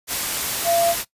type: tone in noise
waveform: sine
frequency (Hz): 681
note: F5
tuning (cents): -44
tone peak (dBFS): -16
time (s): 0.64-0.95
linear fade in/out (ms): 50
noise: white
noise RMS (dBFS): -24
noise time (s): 0.07-1.05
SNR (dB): +5
effects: noise-tail reverb RT60 0.1 s tail -19 dB re dry + resampled to 32000 Hz